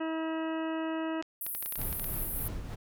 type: harmonic tone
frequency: 321.3 Hz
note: E4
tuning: 44 cents flat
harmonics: 1 / 2 / 3 / 4 / 5 / 6 / 8 / 9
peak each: -32 / -38 / -42 / -44 / -46 / -48 / -50 / -51 dBFS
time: 0-1.22 s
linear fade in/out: 10 ms
type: clicks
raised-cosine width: 0.2 ms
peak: -24 dBFS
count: 11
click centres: 1.225 / 1.465 / 1.55 / 1.626 / 1.66 / 1.724 / 1.757 / 1.816 / 1.928 / 1.997 / 2.043 s
type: band-pass noise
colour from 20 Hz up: pink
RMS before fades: -37 dBFS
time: 1.41-2.48 s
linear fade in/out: 2 ms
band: 11000 to 16000 Hz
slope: 48 dB/octave
type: noise with tremolo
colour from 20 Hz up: brown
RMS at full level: -35 dBFS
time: 1.77-2.76 s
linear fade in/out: 20 ms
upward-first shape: triangle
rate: 3.2 Hz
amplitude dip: 50%
effects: none